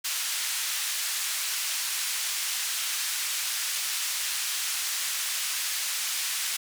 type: band-pass noise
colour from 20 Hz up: white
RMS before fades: -30 dBFS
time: 0.04-6.57 s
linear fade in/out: 10 ms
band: 1600 to 9700 Hz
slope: 12 dB/octave
effects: none